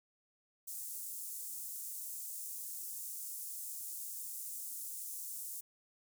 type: high-pass noise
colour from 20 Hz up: pink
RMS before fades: -44 dBFS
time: 0.67-5.61 s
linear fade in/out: 10 ms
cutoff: 7800 Hz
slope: 24 dB/octave
effects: none